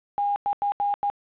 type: tone bursts at uneven times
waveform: sine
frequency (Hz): 813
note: G#5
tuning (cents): -37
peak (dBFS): -21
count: 5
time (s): 0.18-0.36 / 0.46-0.53 / 0.62-0.72 / 0.8-0.94 / 1.03-1.1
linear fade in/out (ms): 0
effects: resampled to 8000 Hz + 9-bit